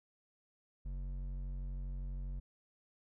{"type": "tone with hard clipping", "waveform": "triangle", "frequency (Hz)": 46.25, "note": "F#1", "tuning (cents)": 0, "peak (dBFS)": -40, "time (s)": [0.85, 2.4], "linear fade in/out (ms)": 10, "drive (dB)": 12, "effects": []}